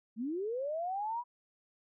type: linear sweep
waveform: sine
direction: up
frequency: 206.2 to 987.8 Hz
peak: -33 dBFS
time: 0.16-1.24 s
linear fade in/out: 50 ms
effects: none